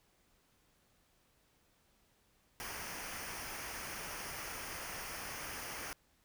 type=noise with comb filter; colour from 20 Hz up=pink; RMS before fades=-44 dBFS; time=2.6-5.93 s; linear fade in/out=0 ms; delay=0.26 ms; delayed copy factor=-0.65; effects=pink hiss -72 dBFS RMS until 6.24 s